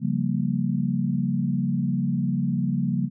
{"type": "chord", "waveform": "sine", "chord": "G half-diminished seventh", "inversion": "second", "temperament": "equal with one note detuned", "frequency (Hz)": [138.59, 175.93, 196, 233.1], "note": ["Db3", "F3", "G3", "Bb3"], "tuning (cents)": [0, 13, 0, 0], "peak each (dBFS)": -27, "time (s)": [0, 3.1], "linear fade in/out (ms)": 50, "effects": []}